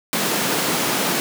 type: high-pass noise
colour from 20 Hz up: pink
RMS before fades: -21 dBFS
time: 0.13-1.2 s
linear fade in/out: 0 ms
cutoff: 170 Hz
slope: 24 dB/octave
effects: none